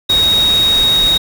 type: tone in noise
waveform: sine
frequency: 3767 Hz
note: A#7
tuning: 17 cents sharp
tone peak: -9 dBFS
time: 0.09-1.18 s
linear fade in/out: 10 ms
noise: pink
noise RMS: -22 dBFS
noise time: 0.09-1.18 s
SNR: +10 dB
effects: none